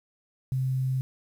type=tone with quantisation; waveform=sine; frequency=130.81 Hz; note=C3; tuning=in tune; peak=-24 dBFS; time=0.52-1.01 s; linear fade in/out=0 ms; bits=9; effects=none